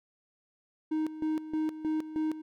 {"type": "tone with tremolo", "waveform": "triangle", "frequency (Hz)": 312, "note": "D#4", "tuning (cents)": 5, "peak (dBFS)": -25, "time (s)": [0.91, 2.42], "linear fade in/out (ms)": 10, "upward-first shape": "square", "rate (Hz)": 3.2, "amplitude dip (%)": 75, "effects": []}